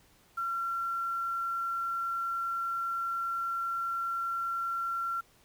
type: tone with quantisation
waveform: sine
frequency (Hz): 1365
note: F6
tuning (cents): -40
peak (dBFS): -30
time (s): 0.37-5.21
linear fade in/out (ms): 10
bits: 9
effects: pink hiss -63 dBFS RMS until 5.44 s